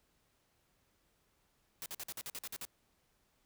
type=noise bursts; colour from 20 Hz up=white; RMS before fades=-43 dBFS; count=10; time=1.82-2.651 s; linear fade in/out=0 ms; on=39 ms; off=49 ms; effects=pink hiss -75 dBFS RMS until 3.45 s